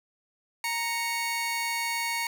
sawtooth tone pair together, 932.3 / 2217 Hz, A#5 / C#7, 0 / 0 cents, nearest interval octave + minor third, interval 1500 cents, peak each -27 dBFS, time 0.64-2.27 s, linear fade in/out 2 ms, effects none

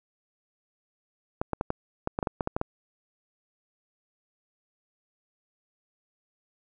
clicks, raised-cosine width 1 ms, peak -13 dBFS, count 12, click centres 1.415 / 1.533 / 1.611 / 1.704 / 2.074 / 2.189 / 2.228 / 2.272 / 2.408 / 2.474 / 2.565 / 2.614 s, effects none

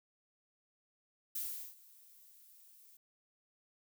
violet noise with ADSR envelope, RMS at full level -38 dBFS, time 1.35-2.97 s, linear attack 6 ms, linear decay 390 ms, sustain -23 dB, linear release 4 ms, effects none

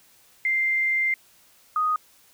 sine tone pair in turn, 2093 / 1244.5 Hz, C7 / D#6, 0 / 0 cents, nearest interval major sixth, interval 900 cents, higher first, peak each -20 dBFS, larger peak neither, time 0.45-1.14 / 1.76-1.96 s, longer first, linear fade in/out 2 ms, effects white hiss -57 dBFS RMS until 2.33 s

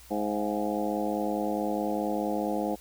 harmonic tone with a mistuned harmonic, 104.7 Hz, G#2, 15 cents sharp, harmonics 2 / 3 / 4 / 5 / 6 / 7 / 8, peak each -33 / -32 / -37 / -33 / -37 / -35 / -38 dBFS, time 0.1-2.76 s, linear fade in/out 20 ms, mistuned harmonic 6, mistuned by +93 cents, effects added 60 Hz sine -53 dBFS peak until 2.8 s + white hiss -53 dBFS RMS until 2.8 s

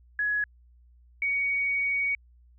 sine tone pair in turn, 1681 / 2244 Hz, G#6 / C#7, +20 / +21 cents, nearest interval perfect fourth, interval 501 cents, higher second, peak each -24 dBFS, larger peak neither, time 0.19-0.44 / 1.22-2.15 s, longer second, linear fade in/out 2 ms, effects added 60 Hz sine -54 dBFS peak until 2.58 s

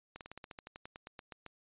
slowing click train, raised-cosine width 0.3 ms, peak -30 dBFS, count 16, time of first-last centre 0.16-1.463 s, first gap 48 ms, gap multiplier 1.08, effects resampled to 8000 Hz

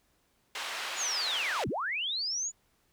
white band-pass noise, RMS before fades -37 dBFS, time 0.55-1.64 s, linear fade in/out 2 ms, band 700 to 3400 Hz, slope 12 dB/octave
sine linear two-way sweep, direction down then up, 7030 to 81.7 to 7030 Hz, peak -30 dBFS, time 0.96-2.52 s, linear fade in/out 50 ms, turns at 1.68 s
effects pink hiss -71 dBFS RMS until 2.92 s

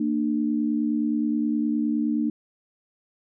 sine tone pair together, 229.2 / 298.8 Hz, A#3 / D4, -29 / +30 cents, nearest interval perfect fourth, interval 459 cents, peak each -24 dBFS, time 0-2.3 s, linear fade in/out 5 ms, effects none

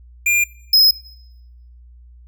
square tone pair in turn, 2400 / 5109 Hz, D7 / D#8, +37 / +45 cents, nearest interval octave + minor second, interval 1308 cents, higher second, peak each -14 / -9 dBFS, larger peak second, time 0.26-0.44 / 0.73-0.91 s, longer neither, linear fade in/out 5 ms, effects noise-tail reverb RT60 0.9 s tail -22 dB re dry + added 60 Hz sine -41 dBFS peak until 2.27 s

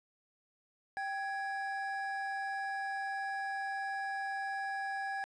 triangle tone pair together, 784 / 1665.5 Hz, G5 / G#6, 0 / +4 cents, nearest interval octave + minor second, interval 1304 cents, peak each -35 / -37 dBFS, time 0.97-5.24 s, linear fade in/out 0 ms, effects resampled to 24000 Hz + 11-bit

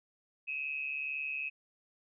sine tone with amplitude modulation, 2562 Hz, E7, 50 cents flat, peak -31 dBFS, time 0.47-1.5 s, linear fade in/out 20 ms, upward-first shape sine, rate 142 Hz, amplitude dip 70%, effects none

